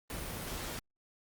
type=noise; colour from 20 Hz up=pink; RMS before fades=-40 dBFS; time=0.1-0.79 s; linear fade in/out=0 ms; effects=Opus 32 kbps